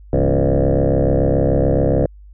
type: tone with frequency modulation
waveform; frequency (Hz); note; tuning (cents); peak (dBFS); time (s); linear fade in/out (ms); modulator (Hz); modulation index
sine; 220; A3; 0; -11; 0.13-2.06; 2; 67; 5.8
effects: tanh soft clip ceiling -8 dBFS + added 50 Hz sine -38 dBFS peak until 2.33 s